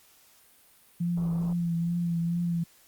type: tone with vibrato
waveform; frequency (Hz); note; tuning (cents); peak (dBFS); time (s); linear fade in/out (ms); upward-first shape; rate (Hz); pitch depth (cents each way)
sine; 170.6; F3; -40; -25; 1-2.64; 10; triangle; 2.3; 35
type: low-pass noise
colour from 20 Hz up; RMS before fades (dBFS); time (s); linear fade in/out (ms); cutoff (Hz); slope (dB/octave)
pink; -44; 1.17-1.53; 5; 1200; 48
effects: white hiss -59 dBFS RMS until 2.87 s + Opus 48 kbps